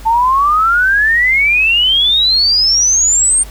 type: exponential sweep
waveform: sine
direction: up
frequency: 880 to 8860 Hz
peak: -8 dBFS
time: 0.05-3.44 s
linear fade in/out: 20 ms
effects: added 50 Hz sine -29 dBFS peak until 3.5 s + pink hiss -38 dBFS RMS until 3.5 s